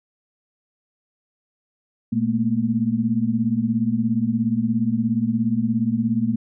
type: tone cluster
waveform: sine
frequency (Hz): 118.1 / 216.8 / 233.8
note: A#2 / A3 / A#3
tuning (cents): +23 / -25 / +5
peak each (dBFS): -27 / -22 / -21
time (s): 2.12-6.36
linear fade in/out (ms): 10
effects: none